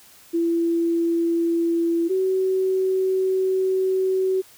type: tone pair in turn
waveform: sine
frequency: 336.2 / 377.4 Hz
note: E4 / F#4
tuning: +34 / +34 cents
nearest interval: major second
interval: 200 cents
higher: second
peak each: -18 dBFS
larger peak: neither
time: 0.33-2.09 / 2.09-4.42 s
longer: second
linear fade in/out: 20 ms
effects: white hiss -50 dBFS RMS until 4.57 s